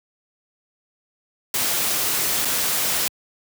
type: noise with dropouts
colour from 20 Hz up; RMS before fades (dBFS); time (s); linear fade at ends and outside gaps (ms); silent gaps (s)
white; -22; 1.54-3.08; 2; 2.449-2.453
effects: high-pass 100 Hz 12 dB/octave